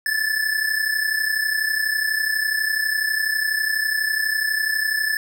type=tone pair together; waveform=square; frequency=1718.9 / 1751 Hz; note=A6 / A6; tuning=-41 / -9 cents; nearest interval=unison; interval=32 cents; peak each=-25 / -22 dBFS; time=0.06-5.17 s; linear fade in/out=2 ms; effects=none